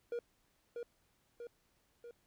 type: tone with echo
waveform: triangle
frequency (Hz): 474.8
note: A#4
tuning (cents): +32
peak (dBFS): -34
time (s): 0.12-0.19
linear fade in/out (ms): 2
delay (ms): 640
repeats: 3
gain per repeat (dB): -4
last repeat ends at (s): 2.11
effects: pink hiss -75 dBFS RMS until 2.26 s